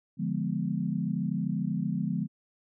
sine chord, D diminished seventh, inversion none, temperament equal, 146.83 / 174.61 / 207.7 / 246.9 Hz, D3 / F3 / Ab3 / Cb4, 0 / 0 / 0 / 0 cents, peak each -34 / -31 / -32 / -35 dBFS, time 0.17-2.28 s, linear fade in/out 50 ms, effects none

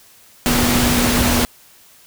sine tone in noise, 242.9 Hz, B3, 29 cents flat, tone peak -18 dBFS, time 0.46-1.45 s, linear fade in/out 0 ms, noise pink, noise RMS -17 dBFS, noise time 0.46-1.45 s, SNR -4 dB, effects white hiss -48 dBFS RMS until 2.06 s

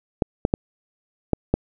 clicks, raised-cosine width 2 ms, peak -4 dBFS, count 5, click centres 0.222 / 0.451 / 0.539 / 1.333 / 1.54 s, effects none

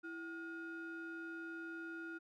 triangle ring-modulated tone, 548 Hz, C#5, 20 cents flat, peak -39 dBFS, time 0.03-2.19 s, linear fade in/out 20 ms, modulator 879 Hz, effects none

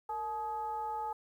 sine tone with frequency modulation, 858 Hz, A5, 44 cents flat, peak -34 dBFS, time 0.09-1.13 s, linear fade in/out 5 ms, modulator 396 Hz, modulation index 0.56, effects 11-bit

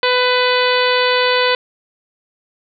harmonic tone, 499.1 Hz, B4, 18 cents sharp, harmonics 1 / 2 / 3 / 4 / 5 / 6 / 7 / 8 / 9, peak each -16 / -19 / -21 / -22 / -23 / -24 / -24 / -25 / -26 dBFS, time 0.03-1.55 s, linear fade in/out 2 ms, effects none

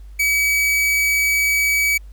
45% pulse tone, 2279 Hz, C#7, 47 cents sharp, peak -15 dBFS, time 0.19-1.98 s, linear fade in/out 10 ms, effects added 50 Hz sine -35 dBFS peak until 2.12 s + pink hiss -59 dBFS RMS until 2.12 s

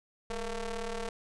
sawtooth ring-modulated tone, 224.2 Hz, A3, 33 cents sharp, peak -27 dBFS, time 0.3-1.09 s, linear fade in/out 2 ms, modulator 243 Hz, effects resampled to 22050 Hz

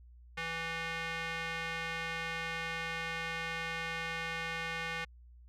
square tone with band-pass filter, 164.81 Hz, E3, in tune, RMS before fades -38 dBFS, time 0.37-5.05 s, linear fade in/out 10 ms, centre 2100 Hz, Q 1.8, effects added 60 Hz sine -53 dBFS peak until 5.48 s

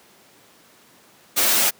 white noise with comb filter, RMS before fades -18 dBFS, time 1.36-1.71 s, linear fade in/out 20 ms, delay 9.1 ms, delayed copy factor +0.9, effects pink hiss -52 dBFS RMS until 1.79 s + high-pass 200 Hz 12 dB/octave

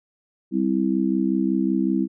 sine chord, C major, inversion second, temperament just, 196.22 / 261.6 / 327 Hz, G3 / C4 / E4, +2 / 0 / -14 cents, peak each -23 / -23 / -23 dBFS, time 0.51-2.08 s, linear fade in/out 50 ms, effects none

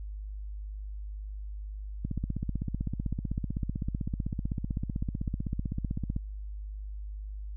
click train, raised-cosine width 5 ms, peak -19 dBFS, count 66, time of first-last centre 2.05-6.164 s, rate 15.8 Hz, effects added 51 Hz sine -36 dBFS peak until 7.56 s

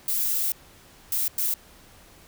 violet noise bursts at uneven times, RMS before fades -25 dBFS, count 3, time 0.08-0.52 / 1.12-1.28 / 1.38-1.54 s, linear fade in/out 2 ms, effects pink hiss -52 dBFS RMS until 2.27 s

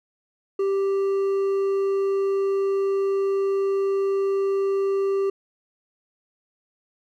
triangle tone with hard clipping, 392 Hz, G4, in tune, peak -21 dBFS, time 0.59-5.3 s, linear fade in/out 5 ms, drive 7 dB, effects none

